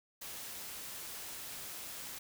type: noise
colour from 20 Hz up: white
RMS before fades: -45 dBFS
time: 0.21-2.19 s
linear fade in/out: 10 ms
effects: none